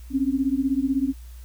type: beating tone pair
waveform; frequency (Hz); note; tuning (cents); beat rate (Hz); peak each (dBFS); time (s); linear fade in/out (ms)
sine; 261.6 / 277.6; C4 / C#4; 0 / +3; 16; -23; 0.1-1.14; 50
effects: added 60 Hz sine -38 dBFS peak until 1.44 s + white hiss -55 dBFS RMS until 1.44 s